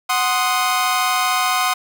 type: chord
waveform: sawtooth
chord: C diminished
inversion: second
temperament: equal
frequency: 740 / 1046.5 / 1244.5 Hz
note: Gb5 / C6 / Eb6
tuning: 0 / 0 / 0 cents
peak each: -17 dBFS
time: 0.09-1.74 s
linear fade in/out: 10 ms
effects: none